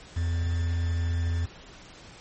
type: tone with quantisation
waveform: triangle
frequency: 84.6 Hz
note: E2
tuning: 45 cents sharp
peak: -22 dBFS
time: 0.16-1.46 s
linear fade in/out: 10 ms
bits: 7
effects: pink hiss -48 dBFS RMS until 2.2 s + MP3 32 kbps